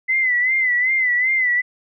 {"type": "tone with vibrato", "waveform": "sine", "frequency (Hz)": 2023, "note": "B6", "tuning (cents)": 41, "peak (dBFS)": -15, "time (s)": [0.08, 1.62], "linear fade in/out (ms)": 20, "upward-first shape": "sine", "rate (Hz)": 2.6, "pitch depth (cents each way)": 75, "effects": []}